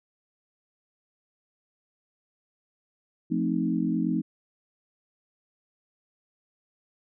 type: chord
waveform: sine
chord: F dominant seventh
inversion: none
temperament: equal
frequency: 174.61 / 220 / 261.6 / 311.1 Hz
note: F3 / A3 / C4 / Eb4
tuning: 0 / 0 / 0 / 0 cents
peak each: -29 dBFS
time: 3.3-4.22 s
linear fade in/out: 20 ms
effects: none